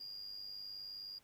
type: tone with amplitude modulation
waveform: triangle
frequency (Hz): 4824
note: D8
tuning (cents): +46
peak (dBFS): -40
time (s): 0-1.19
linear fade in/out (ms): 10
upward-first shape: sine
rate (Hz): 99.4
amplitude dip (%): 65
effects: tanh soft clip ceiling -39 dBFS + pink hiss -70 dBFS RMS until 1.23 s